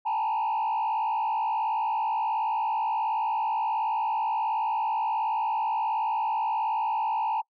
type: tone with frequency modulation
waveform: sine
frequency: 880 Hz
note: A5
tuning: in tune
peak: -22 dBFS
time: 0.05-7.42 s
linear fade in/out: 20 ms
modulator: 58.6 Hz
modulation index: 1.1
effects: noise-tail reverb RT60 0.1 s tail -26 dB re dry + tanh soft clip ceiling -23 dBFS